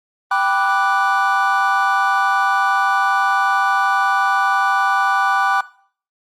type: chord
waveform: triangle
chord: G major seventh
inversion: none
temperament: equal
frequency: 784 / 987.8 / 1174.7 / 1480 Hz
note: G5 / B5 / D6 / F#6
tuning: 0 / 0 / 0 / 0 cents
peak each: -17 / -21 / -17 / -18 dBFS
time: 0.31-5.61 s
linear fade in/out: 5 ms
effects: noise-tail reverb RT60 0.5 s tail -18 dB re dry + Opus 32 kbps